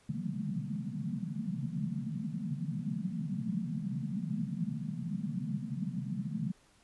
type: band-pass noise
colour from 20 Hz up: white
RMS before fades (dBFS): -36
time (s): 0.09-6.52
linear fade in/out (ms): 5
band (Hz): 130 to 230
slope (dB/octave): 96
effects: pink hiss -65 dBFS RMS until 6.83 s + resampled to 24000 Hz